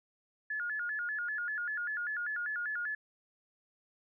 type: tone with vibrato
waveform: sine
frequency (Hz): 1568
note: G6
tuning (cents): 0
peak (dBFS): -33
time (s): 0.5-2.95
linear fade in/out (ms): 5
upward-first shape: square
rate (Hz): 5.1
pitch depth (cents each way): 160
effects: none